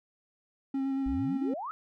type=tone with vibrato; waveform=triangle; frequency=270 Hz; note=C#4; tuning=45 cents flat; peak=-26 dBFS; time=0.74-1.54 s; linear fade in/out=5 ms; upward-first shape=square; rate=8.8 Hz; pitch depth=12 cents each way
type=exponential sweep; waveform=sine; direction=up; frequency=48.76 to 1348 Hz; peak=-34 dBFS; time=1.06-1.71 s; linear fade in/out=0 ms
effects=none